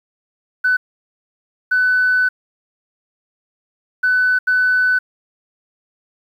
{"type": "tone bursts at uneven times", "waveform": "sine", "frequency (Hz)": 1500, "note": "F#6", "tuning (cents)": 23, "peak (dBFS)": -11, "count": 4, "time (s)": [[0.64, 0.77], [1.71, 2.29], [4.03, 4.39], [4.47, 4.99]], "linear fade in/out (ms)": 10, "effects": ["tanh soft clip ceiling -8 dBFS", "8-bit"]}